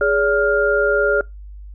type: tone cluster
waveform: sine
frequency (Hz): 415.3 / 572 / 1406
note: G#4 / D5 / F6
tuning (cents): 0 / -46 / +11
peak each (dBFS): -18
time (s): 0.01-1.21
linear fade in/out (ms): 2
effects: noise-tail reverb RT60 0.2 s tail -24 dB re dry + added 50 Hz sine -33 dBFS peak until 1.74 s